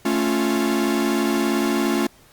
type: chord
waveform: 45% pulse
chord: A augmented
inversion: none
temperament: equal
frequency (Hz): 220 / 277.2 / 349.2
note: A3 / C#4 / E#4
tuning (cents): 0 / 0 / 0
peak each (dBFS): -23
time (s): 0.05-2.07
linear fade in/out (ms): 5
effects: pink hiss -52 dBFS RMS until 2.32 s + Opus 48 kbps